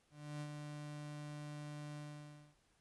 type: tone with ADSR envelope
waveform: 35% pulse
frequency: 148.3 Hz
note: D3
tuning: 17 cents sharp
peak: -40 dBFS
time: 0.1-2.56 s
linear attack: 310 ms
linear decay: 59 ms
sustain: -4 dB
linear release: 590 ms
effects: pink hiss -75 dBFS RMS until 2.8 s + resampled to 24000 Hz